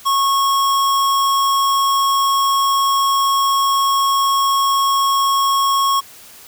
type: tone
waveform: square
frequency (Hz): 1097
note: C#6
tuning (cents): -18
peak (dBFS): -14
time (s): 0.05-6.01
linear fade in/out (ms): 20
effects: white hiss -41 dBFS RMS until 6.47 s